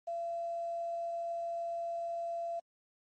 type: tone with quantisation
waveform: sine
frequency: 680 Hz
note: F5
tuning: 46 cents flat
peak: -34 dBFS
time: 0.07-2.6 s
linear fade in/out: 10 ms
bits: 10
effects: MP3 32 kbps